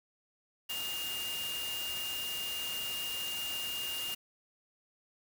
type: tone in noise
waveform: sine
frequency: 2823 Hz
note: F7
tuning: 18 cents sharp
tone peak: -36 dBFS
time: 0.69-4.15 s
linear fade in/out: 10 ms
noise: white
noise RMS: -41 dBFS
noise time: 0.69-4.15 s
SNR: +2 dB
effects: none